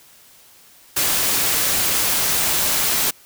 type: noise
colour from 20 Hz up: white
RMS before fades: -19 dBFS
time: 0.96-3.11 s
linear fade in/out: 10 ms
effects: white hiss -49 dBFS RMS until 3.25 s